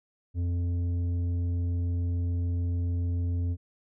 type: tone with tanh clipping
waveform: triangle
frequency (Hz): 87.31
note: F2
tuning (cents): 0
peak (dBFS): -27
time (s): 0.34-3.57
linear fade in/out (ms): 50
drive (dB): 12
effects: none